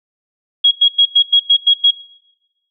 sine tone bursts, 3305 Hz, G#7, 9 cents flat, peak -6 dBFS, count 8, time 0.64-1.911 s, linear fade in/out 10 ms, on 74 ms, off 97 ms, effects noise-tail reverb RT60 1.0 s tail -22 dB re dry

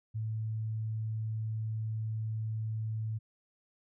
sine tone, 110 Hz, A2, in tune, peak -32 dBFS, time 0.14-3.19 s, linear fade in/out 20 ms, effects none

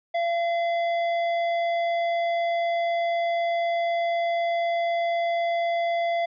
triangle tone with hard clipping, 682 Hz, F5, 41 cents flat, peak -24 dBFS, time 0.14-6.26 s, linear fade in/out 10 ms, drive 13 dB, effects resampled to 11025 Hz

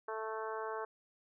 harmonic tone, 220 Hz, A3, in tune, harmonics 2 / 3 / 4 / 5 / 6 / 7 / 8, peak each -41 / -46 / -44 / -44 / -49 / -48 / -58 dBFS, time 0.08-0.85 s, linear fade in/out 5 ms, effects none

